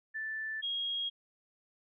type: tone pair in turn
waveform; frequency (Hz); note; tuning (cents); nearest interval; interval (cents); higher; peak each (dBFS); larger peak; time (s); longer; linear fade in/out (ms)
sine; 1760 / 3275; A6 / G#7; 0 / -25; major seventh; 1075; second; -35 / -32; second; 0.14-0.62 / 0.62-1.1; neither; 20
effects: none